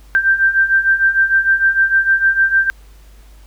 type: beating tone pair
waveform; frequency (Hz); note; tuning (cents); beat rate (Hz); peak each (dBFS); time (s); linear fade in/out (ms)
sine; 1568 / 1574.6; G6 / G6; 0 / +7; 6.6; -16 / -12; 0.15-2.7; 0
effects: added 50 Hz sine -39 dBFS peak until 3.46 s + pink hiss -51 dBFS RMS until 3.46 s